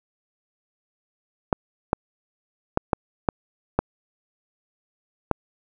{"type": "clicks", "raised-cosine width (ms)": 1, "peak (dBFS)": -4, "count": 7, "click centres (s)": [1.528, 1.931, 2.774, 2.932, 3.288, 3.79, 5.313], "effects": []}